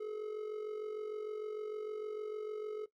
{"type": "tone with amplitude modulation", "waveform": "triangle", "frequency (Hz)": 427.2, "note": "G#4", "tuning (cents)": 49, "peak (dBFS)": -33, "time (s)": [0, 2.86], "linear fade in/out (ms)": 10, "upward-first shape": "sine", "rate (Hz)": 46.6, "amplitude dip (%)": 60, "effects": ["noise-tail reverb RT60 0.1 s tail -17 dB re dry", "AAC 64 kbps"]}